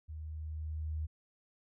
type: tone with level ramp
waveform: sine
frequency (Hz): 77.8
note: D#2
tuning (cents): 0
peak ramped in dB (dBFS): -41 to -33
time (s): 0.08-1.07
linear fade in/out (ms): 20
effects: none